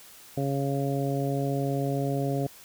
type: harmonic tone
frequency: 138.59 Hz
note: C#3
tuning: in tune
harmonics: 1 / 2 / 3 / 4 / 5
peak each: -28 / -31 / -33 / -34 / -35 dBFS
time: 0.37-2.47 s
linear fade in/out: 5 ms
effects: white hiss -50 dBFS RMS until 2.64 s